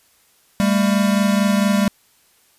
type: tone pair together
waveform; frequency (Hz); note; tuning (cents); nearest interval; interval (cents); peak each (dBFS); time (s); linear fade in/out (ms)
square; 199.6 / 224; G3 / A3; +32 / +31; major second; 199; -16 / -21; 0.6-1.88; 0
effects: white hiss -57 dBFS RMS until 2.58 s + resampled to 32000 Hz

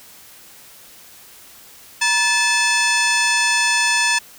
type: harmonic tone with a mistuned harmonic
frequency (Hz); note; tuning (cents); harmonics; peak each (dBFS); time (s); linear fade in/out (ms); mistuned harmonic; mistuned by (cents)
870; A5; -20; 1 / 2 / 3 / 4 / 5 / 6 / 7 / 8 / 10; -23 / -20 / -20 / -27 / -29 / -24 / -28 / -27 / -25; 2.01-4.19; 10; 1; +150
effects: white hiss -44 dBFS RMS until 4.38 s

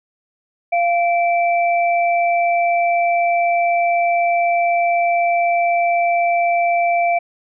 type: tone pair together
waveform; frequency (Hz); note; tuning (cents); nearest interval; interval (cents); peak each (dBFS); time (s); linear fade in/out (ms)
sine; 692 / 2328; F5 / D7; -16 / -16; octave + major sixth; 2100; -14 / -22; 0.72-7.19; 10
effects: none

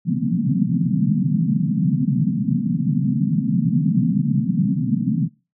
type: band-pass noise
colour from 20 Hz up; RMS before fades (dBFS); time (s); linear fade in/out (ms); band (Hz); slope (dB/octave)
pink; -19; 0.05-5.29; 50; 130 to 260; 96
effects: noise-tail reverb RT60 0.3 s tail -22 dB re dry

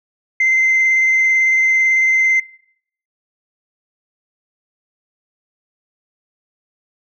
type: tone with vibrato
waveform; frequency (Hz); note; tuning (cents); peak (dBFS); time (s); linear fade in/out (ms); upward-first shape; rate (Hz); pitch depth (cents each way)
sine; 2075; C7; -15; -10; 0.4-2.4; 5; triangle; 18; 15
effects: noise-tail reverb RT60 0.7 s tail -25 dB re dry + tanh soft clip ceiling -8 dBFS

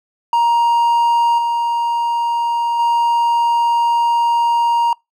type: tone with level steps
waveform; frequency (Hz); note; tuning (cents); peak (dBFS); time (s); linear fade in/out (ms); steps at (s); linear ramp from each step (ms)
triangle; 939; A#5; +12; -9 / -13 / -10; 0.33-4.93; 2; 1.38 / 2.79; 5
effects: noise-tail reverb RT60 0.2 s tail -26 dB re dry

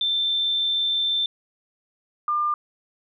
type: tone pair in turn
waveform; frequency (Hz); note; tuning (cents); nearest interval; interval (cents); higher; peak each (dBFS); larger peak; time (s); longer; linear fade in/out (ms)
sine; 3557 / 1199.8; A7 / D6; +18 / +37; octave + perfect fifth; 1881; first; -20; neither; 0.01-1.26 / 2.28-2.54; first; 2
effects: none

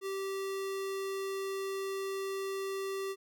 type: tone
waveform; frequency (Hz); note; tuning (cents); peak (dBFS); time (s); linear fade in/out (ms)
square; 388.8; G4; -14; -35; 0.01-3.16; 50
effects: none

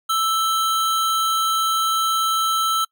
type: tone pair together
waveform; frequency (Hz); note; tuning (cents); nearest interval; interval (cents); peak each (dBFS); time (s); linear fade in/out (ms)
square; 1318.5 / 3136; E6 / G7; 0 / 0; octave + minor third; 1500; -19 / -27; 0.09-2.85; 10
effects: noise-tail reverb RT60 0.1 s tail -25 dB re dry

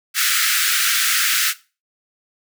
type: high-pass noise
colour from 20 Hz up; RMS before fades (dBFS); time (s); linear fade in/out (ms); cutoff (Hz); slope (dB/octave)
pink; -18; 0.14-1.54; 50; 1300; 96
effects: noise-tail reverb RT60 0.3 s tail -17 dB re dry

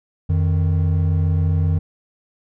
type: tone pair together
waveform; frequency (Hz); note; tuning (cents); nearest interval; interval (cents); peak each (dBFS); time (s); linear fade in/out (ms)
triangle; 88.14 / 155.56; F2 / D#3; +16 / 0; minor seventh; 984; -14 / -19; 0.29-1.79; 10
effects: none

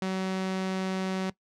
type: tone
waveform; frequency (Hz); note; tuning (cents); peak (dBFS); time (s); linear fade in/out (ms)
sawtooth; 188.7; F#3; +34; -24; 0.02-1.3; 2
effects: noise-tail reverb RT60 0.1 s tail -19 dB re dry + low-pass 6000 Hz 12 dB/octave

